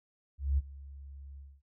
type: tone with ADSR envelope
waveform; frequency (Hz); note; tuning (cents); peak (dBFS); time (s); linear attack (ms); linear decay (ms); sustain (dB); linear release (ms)
sine; 69.3; C#2; 0; -23; 0.38-1.62; 200; 29; -21; 240
effects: none